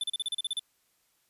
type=tone bursts; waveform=square; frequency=3520 Hz; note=A7; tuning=in tune; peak=-29 dBFS; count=10; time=0.01-0.594 s; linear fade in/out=2 ms; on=26 ms; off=36 ms; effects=white hiss -71 dBFS RMS until 1.29 s + resampled to 32000 Hz